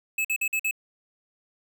square tone bursts, 2597 Hz, E7, 26 cents flat, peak -24 dBFS, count 5, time 0.18-0.711 s, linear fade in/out 5 ms, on 67 ms, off 49 ms, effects none

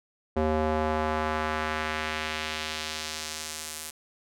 square tone with band-pass filter sweep, 77.78 Hz, D#2, in tune, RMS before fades -30 dBFS, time 0.36-3.91 s, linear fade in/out 10 ms, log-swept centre 500 to 10000 Hz, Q 1, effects none

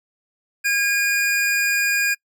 square tone pair together, 1628.5 / 2440 Hz, G#6 / D#7, -34 / -34 cents, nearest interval perfect fifth, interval 700 cents, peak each -21 dBFS, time 0.64-2.15 s, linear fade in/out 20 ms, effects noise-tail reverb RT60 0.1 s tail -25 dB re dry

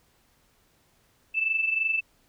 sine tone pair together, 2637 / 2660 Hz, E7 / E7, 0 / +15 cents, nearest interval unison, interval 15 cents, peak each -24 / -30 dBFS, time 1.34-2.01 s, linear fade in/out 20 ms, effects pink hiss -65 dBFS RMS until 2.28 s

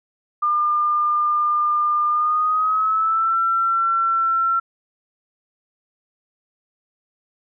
sine tone with pitch glide, 1203 to 1350.3 Hz, D6 to E6, +41 to +41 cents, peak -16 dBFS, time 0.42-4.6 s, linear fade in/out 10 ms, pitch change +200 cents, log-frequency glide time 2.09-3.39 s, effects none

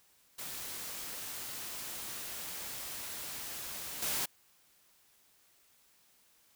white noise with level steps, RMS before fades -42 / -34 dBFS, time 0.38-4.26 s, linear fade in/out 10 ms, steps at 4.02 s, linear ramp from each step 5 ms, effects white hiss -67 dBFS RMS until 6.55 s

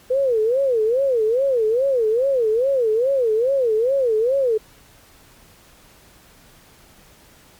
sine tone with vibrato, 488.5 Hz, B4, 19 cents flat, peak -15 dBFS, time 0.1-4.58 s, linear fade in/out 10 ms, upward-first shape sine, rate 2.4 Hz, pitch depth 220 cents each way, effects pink hiss -50 dBFS RMS until 7.59 s + MP3 96 kbps

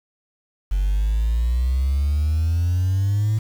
sine exponential sweep, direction up, 46.25 to 110 Hz, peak -15 dBFS, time 0.71-3.39 s, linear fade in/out 10 ms, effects tanh soft clip ceiling -15 dBFS + 7-bit

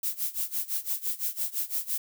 violet noise with tremolo, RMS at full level -28 dBFS, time 0.03-1.98 s, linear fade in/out 5 ms, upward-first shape sine, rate 5.9 Hz, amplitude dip 90%, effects none

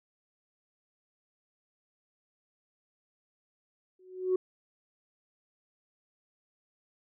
sine tone with exponential growth, 370 Hz, F#4, in tune, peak -20 dBFS, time 3.99-4.36 s, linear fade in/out 5 ms, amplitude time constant 80 ms, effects tanh soft clip ceiling -20 dBFS

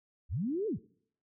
sine linear two-way sweep, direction up then down, 50.9 to 458.4 to 50.9 Hz, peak -30 dBFS, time 0.29-0.79 s, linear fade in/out 50 ms, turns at 0.67 s, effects noise-tail reverb RT60 0.6 s tail -22 dB re dry

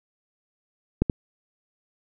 clicks, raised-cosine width 3 ms, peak -6 / -9 dBFS, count 2, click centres 1.02 / 1.098 s, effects none

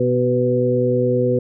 harmonic tone with a mistuned harmonic, 124.1 Hz, B2, 9 cents sharp, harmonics 1 / 2 / 3 / 4, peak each -21 / -22 / -21 / -18 dBFS, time 0-1.39 s, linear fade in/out 5 ms, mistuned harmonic 3, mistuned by +23 cents, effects none

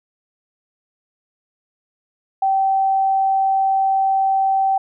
sine tone, 774 Hz, G5, 22 cents flat, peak -14 dBFS, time 2.42-4.78 s, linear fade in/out 5 ms, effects none

